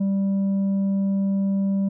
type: tone with tanh clipping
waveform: sine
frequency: 195.9 Hz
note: G3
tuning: 1 cent flat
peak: -20 dBFS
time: 0-1.89 s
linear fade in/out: 10 ms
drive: 4 dB
effects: none